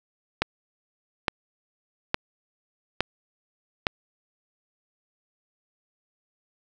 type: click train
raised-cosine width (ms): 0.3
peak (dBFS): -5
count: 5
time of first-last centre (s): 0.42-3.868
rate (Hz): 1.16
effects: none